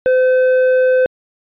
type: tone with hard clipping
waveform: sine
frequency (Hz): 512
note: C5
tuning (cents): -38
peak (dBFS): -11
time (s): 0.06-1.06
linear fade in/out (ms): 0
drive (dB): 6
effects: resampled to 8000 Hz